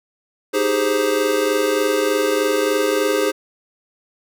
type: chord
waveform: square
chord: Ab major seventh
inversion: second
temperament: equal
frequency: 311.1 / 392 / 415.3 / 523.3 Hz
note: Eb4 / G4 / Ab4 / C5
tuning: 0 / 0 / 0 / 0 cents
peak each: -25 / -24 / -21 / -22 dBFS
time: 0.53-3.32 s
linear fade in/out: 20 ms
effects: none